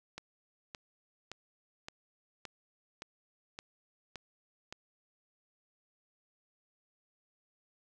click train, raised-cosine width 0.2 ms, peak -25 dBFS, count 9, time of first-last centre 0.18-4.725 s, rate 1.76 Hz, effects none

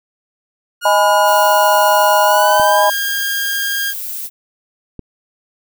sawtooth tone with pitch glide, 1432 to 1616.7 Hz, F6 to G#6, +43 to -47 cents, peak -14 dBFS, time 0.81-3.94 s, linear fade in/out 50 ms, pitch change +210 cents, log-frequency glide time 2.25-2.84 s
sine chord, G# minor, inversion second, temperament just, 623 / 830.6 / 996.7 Hz, D#5 / G#5 / B5, +2 / 0 / +16 cents, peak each -14 dBFS, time 0.85-2.9 s, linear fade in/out 5 ms
violet noise, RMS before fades -25 dBFS, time 1.24-4.3 s, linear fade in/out 50 ms
clicks, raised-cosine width 3 ms, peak -16 dBFS, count 2, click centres 2.598 / 4.993 s
effects none

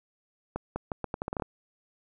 accelerating click train, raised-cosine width 1 ms, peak -17 dBFS, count 11, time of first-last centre 0.56-1.422 s, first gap 200 ms, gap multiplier 0.79, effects none

